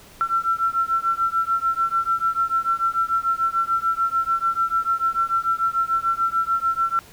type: beating tone pair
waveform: sine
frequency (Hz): 1346 / 1352.8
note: E6 / E6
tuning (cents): +36 / +44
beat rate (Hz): 6.8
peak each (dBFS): -22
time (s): 0.21-6.99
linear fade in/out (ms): 0
effects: pink hiss -47 dBFS RMS until 7.12 s